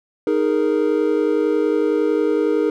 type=chord; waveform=triangle; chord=D# suspended fourth; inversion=none; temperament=equal; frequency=311.1 / 415.3 / 466.2 Hz; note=D#4 / G#4 / A#4; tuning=0 / 0 / 0 cents; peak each=-18 dBFS; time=0.27-2.7 s; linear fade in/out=2 ms; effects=none